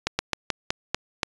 slowing click train, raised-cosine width 0.2 ms, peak -5 dBFS, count 7, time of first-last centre 0.07-1.232 s, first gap 120 ms, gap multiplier 1.19, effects resampled to 22050 Hz

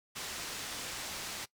white low-pass noise, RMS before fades -41 dBFS, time 0.15-1.46 s, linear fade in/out 20 ms, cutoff 6900 Hz, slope 12 dB/octave, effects noise-tail reverb RT60 0.1 s tail -20 dB re dry

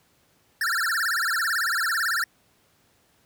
square tone with vibrato, 1568 Hz, G6, in tune, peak -23 dBFS, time 0.61-2.24 s, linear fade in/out 2 ms, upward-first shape sine, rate 18 Hz, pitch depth 280 cents each way, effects pink hiss -63 dBFS RMS until 3.25 s + high-pass 80 Hz 12 dB/octave

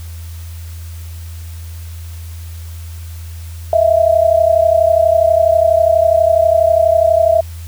sine tone pair together, 640 / 672.2 Hz, D#5 / E5, +49 / +34 cents, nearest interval minor second, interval 85 cents, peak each -11 dBFS, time 3.73-7.41 s, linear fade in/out 2 ms, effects added 83 Hz sine -26 dBFS peak until 7.67 s + white hiss -41 dBFS RMS until 7.67 s

